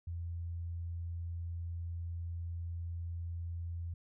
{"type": "tone", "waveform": "sine", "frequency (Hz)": 85, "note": "F2", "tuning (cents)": -46, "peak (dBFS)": -37, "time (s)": [0.07, 3.94], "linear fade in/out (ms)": 5, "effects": []}